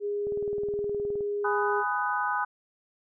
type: tone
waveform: sine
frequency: 410 Hz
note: G#4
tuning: 22 cents flat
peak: -27 dBFS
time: 0-1.84 s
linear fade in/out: 50 ms
type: click train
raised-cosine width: 2 ms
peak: -29 dBFS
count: 19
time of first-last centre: 0.27-1.208 s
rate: 19.2 Hz
type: chord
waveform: sine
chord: G# minor seventh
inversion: none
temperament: just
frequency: 830.6 / 996.7 / 1245.9 / 1495.1 Hz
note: G#5 / B5 / D#6 / F#6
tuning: 0 / +16 / +2 / +18 cents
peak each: -31 dBFS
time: 1.44-2.45 s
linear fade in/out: 10 ms
effects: none